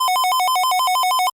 square tone with vibrato, 870 Hz, A5, 20 cents flat, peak -16 dBFS, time 0-1.3 s, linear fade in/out 10 ms, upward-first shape square, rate 6.3 Hz, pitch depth 290 cents each way, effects Opus 48 kbps

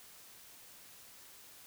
silence, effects white hiss -56 dBFS RMS until 1.66 s

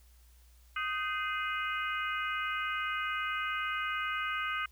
harmonic tone with a mistuned harmonic, 415.3 Hz, G#4, in tune, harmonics 3 / 4 / 5 / 6 / 7, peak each -35 / -37 / -39 / -41 / -42 dBFS, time 0.76-4.66 s, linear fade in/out 5 ms, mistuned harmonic 4, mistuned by -130 cents, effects added 60 Hz sine -57 dBFS peak until 4.71 s + white hiss -67 dBFS RMS until 4.71 s

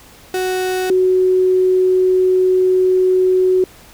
35% pulse / sine tone pair in turn, 370.7 / 370.7 Hz, F#4 / F#4, +3 / +3 cents, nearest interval unison, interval 0 cents, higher neither, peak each -15 / -10 dBFS, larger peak second, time 0.34-0.9 / 0.9-3.64 s, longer second, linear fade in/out 2 ms, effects pink hiss -43 dBFS RMS until 3.93 s

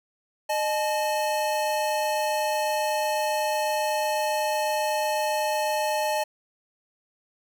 square tone pair together, 611 / 861 Hz, D#5 / A5, -32 / -38 cents, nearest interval tritone, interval 594 cents, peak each -27 dBFS, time 0.49-6.24 s, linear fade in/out 10 ms, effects none

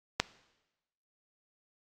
click, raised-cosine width 0.2 ms, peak -7 dBFS, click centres 0.2 s, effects noise-tail reverb RT60 1.0 s tail -20 dB re dry + AAC 48 kbps

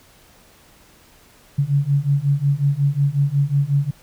sine beating tone pair, 138.59 / 144.09 Hz, C#3 / D3, 0 / -33 cents, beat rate 5.5 Hz, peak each -19 / -18 dBFS, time 1.58-3.91 s, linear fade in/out 10 ms, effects pink hiss -51 dBFS RMS until 4.02 s

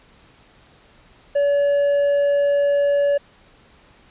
triangle tone, 570 Hz, C#5, 48 cents sharp, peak -13 dBFS, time 1.35-3.18 s, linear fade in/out 10 ms, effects pink hiss -52 dBFS RMS until 4.1 s + resampled to 8000 Hz

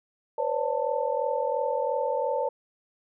sine tone cluster, 492.2 / 535 / 578 / 889 Hz, B4 / C5 / D5 / A5, -6 / +38 / -28 / +18 cents, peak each -30 dBFS, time 0.38-2.49 s, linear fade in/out 5 ms, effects none

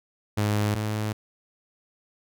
sawtooth tone pair in turn, 104.6 / 106.98 Hz, G#2 / A2, +13 / -48 cents, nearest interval unison, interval 39 cents, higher second, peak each -18 / -22 dBFS, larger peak first, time 0.37-0.75 / 0.75-1.13 s, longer neither, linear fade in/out 10 ms, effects none

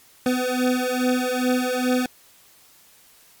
25% pulse beating tone pair, 250.5 / 252.9 Hz, B3 / B3, +25 / +41 cents, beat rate 2.4 Hz, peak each -19 dBFS, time 0.26-2.06 s, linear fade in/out 2 ms, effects white hiss -53 dBFS RMS until 3.4 s + MP3 96 kbps

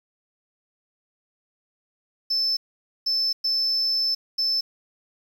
triangle tone bursts at uneven times, 5274 Hz, E8, in tune, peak -18 dBFS, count 4, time 2.3-2.57 / 3.06-3.33 / 3.44-4.15 / 4.38-4.61 s, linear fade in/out 10 ms, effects tanh soft clip ceiling -17 dBFS + 8-bit

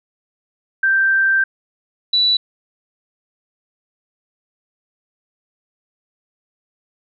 sine tone pair in turn, 1568 / 3951 Hz, G6 / B7, 0 / 0 cents, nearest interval octave + major third, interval 1600 cents, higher second, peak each -12 dBFS, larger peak neither, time 0.83-1.44 / 2.13-2.37 s, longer first, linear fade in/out 5 ms, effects none

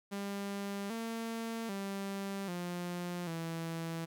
sawtooth tone with pitch steps, 199.7 / 227.7 / 196.9 / 176.3 / 164.9 Hz, G3 / A#3 / G3 / F3 / E3, +32 / -40 / +8 / +17 / +1 cents, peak -33 dBFS, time 0.11-4.06 s, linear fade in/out 20 ms, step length 790 ms, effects 12-bit

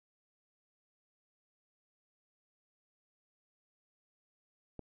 click, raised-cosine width 2 ms, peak -30 dBFS, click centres 4.793 s, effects none

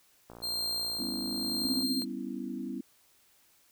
click train, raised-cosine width 1 ms, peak -33 dBFS, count 90, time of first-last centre 0.3-1.824 s, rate 58.4 Hz
40% pulse tone with tremolo, 4186 Hz, C8, in tune, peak -29 dBFS, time 0.42-2.05 s, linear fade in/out 20 ms, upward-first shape sine, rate 0.97 Hz, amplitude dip 45%
sine chord, C# half-diminished seventh, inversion second, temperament equal, 196 / 246.9 / 277.2 / 329.6 Hz, G3 / B3 / C#4 / E4, 0 / 0 / 0 / 0 cents, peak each -41 / -38 / -40 / -41 dBFS, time 0.99-2.81 s, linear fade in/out 5 ms
sine tone, 261.6 Hz, C4, in tune, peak -31 dBFS, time 1.65-2.02 s, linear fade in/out 0 ms
effects white hiss -65 dBFS RMS until 3.71 s

